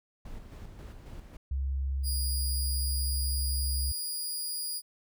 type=noise with tremolo; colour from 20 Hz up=brown; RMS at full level=-43 dBFS; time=0.25-1.37 s; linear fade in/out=5 ms; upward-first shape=square; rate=3.7 Hz; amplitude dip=40%
type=tone with pitch glide; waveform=sine; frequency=67.4 to 68.3 Hz; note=C#2 to C#2; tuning=-48 to -25 cents; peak=-28 dBFS; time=1.51-3.92 s; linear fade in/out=5 ms; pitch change=+23 cents; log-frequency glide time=1.81-2.87 s
type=tone; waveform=15% pulse; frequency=4872 Hz; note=D#8; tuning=37 cents flat; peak=-26 dBFS; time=2.03-4.82 s; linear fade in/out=50 ms
effects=none